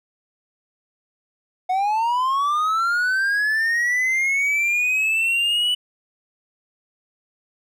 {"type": "linear sweep", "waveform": "triangle", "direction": "up", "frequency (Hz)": [726, 2974], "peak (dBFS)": -16, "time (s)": [1.69, 5.75], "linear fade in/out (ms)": 10, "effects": []}